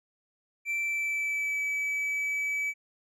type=tone with pitch glide; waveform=triangle; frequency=2340 to 2293 Hz; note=D7 to D7; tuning=-7 to -42 cents; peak=-26 dBFS; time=0.65-2.74 s; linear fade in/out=50 ms; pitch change=-35 cents; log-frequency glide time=0.78-1.62 s; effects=none